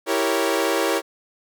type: chord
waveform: sawtooth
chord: E diminished seventh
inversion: none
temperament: equal with one note detuned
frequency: 329.6 / 392 / 466.2 / 556.3 Hz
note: E4 / G4 / Bb4 / Db5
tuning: 0 / 0 / 0 / +6 cents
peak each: -21 dBFS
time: 0.06-1.02 s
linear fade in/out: 50 ms
effects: none